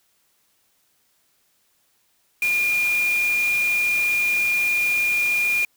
sine tone in noise, 2417 Hz, D7, 49 cents sharp, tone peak -18 dBFS, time 2.42-5.65 s, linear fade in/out 2 ms, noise white, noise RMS -33 dBFS, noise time 2.42-5.65 s, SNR +12 dB, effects white hiss -65 dBFS RMS until 5.76 s

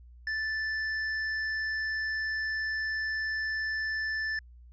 sine tone with tanh clipping, 1757 Hz, A6, 3 cents flat, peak -31 dBFS, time 0.27-4.39 s, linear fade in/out 2 ms, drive 10 dB, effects added 60 Hz sine -49 dBFS peak until 4.72 s + resampled to 16000 Hz

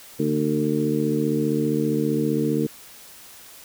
harmonic tone with a mistuned harmonic, 75.2 Hz, D2, 42 cents sharp, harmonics 2 / 3 / 4 / 5 / 6, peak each -27 / -25 / -24 / -30 / -26 dBFS, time 0.19-2.67 s, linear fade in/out 10 ms, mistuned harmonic 2, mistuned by -44 cents, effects white hiss -45 dBFS RMS until 3.64 s

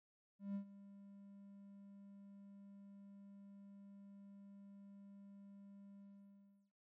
triangle tone with ADSR envelope, 199.2 Hz, G3, 28 cents sharp, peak -38 dBFS, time 0.39-6.72 s, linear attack 160 ms, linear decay 92 ms, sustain -17 dB, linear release 720 ms, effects noise-tail reverb RT60 0.2 s tail -21 dB re dry

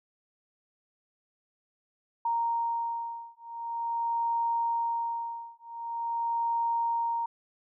sine beating tone pair, 930 / 930.45 Hz, A#5 / A#5, -4 / -3 cents, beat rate 0.45 Hz, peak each -31 dBFS, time 2.25-7.26 s, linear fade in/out 5 ms, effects none

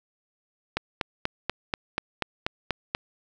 click train, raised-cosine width 0.3 ms, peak -9 dBFS, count 10, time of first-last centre 0.77-2.949 s, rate 4.13 Hz, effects none

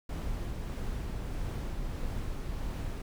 brown noise with tremolo, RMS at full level -34 dBFS, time 0.09-3.02 s, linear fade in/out 5 ms, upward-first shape triangle, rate 1.6 Hz, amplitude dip 25%, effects none

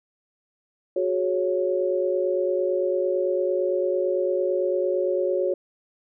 sine chord, F# suspended second, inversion none, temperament equal with one note detuned, 366.4 / 415.3 / 554.4 Hz, F#4 / G#4 / C#5, -17 / 0 / 0 cents, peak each -24 / -29 / -24 dBFS, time 0.96-5.54 s, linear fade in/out 5 ms, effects none

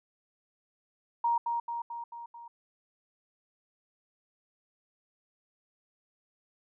sine tone with echo, 939 Hz, A#5, 12 cents sharp, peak -24 dBFS, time 1.24-1.38 s, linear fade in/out 5 ms, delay 220 ms, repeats 5, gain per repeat -4 dB, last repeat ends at 2.48 s, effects none

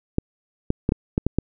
clicks, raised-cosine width 3 ms, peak -6 dBFS, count 7, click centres 0.184 / 0.704 / 0.891 / 0.921 / 1.179 / 1.266 / 1.386 s, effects none

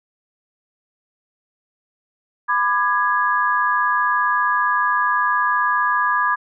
sine chord, G# diminished, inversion first, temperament just, 996.7 / 1196.1 / 1661.2 Hz, B5 / D6 / G#6, +16 / +31 / 0 cents, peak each -20 dBFS, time 2.48-6.36 s, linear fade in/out 20 ms, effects none

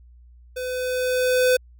square tone with level ramp, 505 Hz, B4, 39 cents sharp, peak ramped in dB -28 to -15 dBFS, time 0.56-1.57 s, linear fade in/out 10 ms, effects added 60 Hz sine -46 dBFS peak until 1.79 s

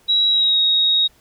sine tone with pitch glide, 3874 to 3770 Hz, B7 to A#7, -34 to +19 cents, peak -13 dBFS, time 0.08-1.08 s, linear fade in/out 20 ms, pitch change -47 cents, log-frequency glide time 0.29-0.58 s, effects pink hiss -55 dBFS RMS until 1.2 s

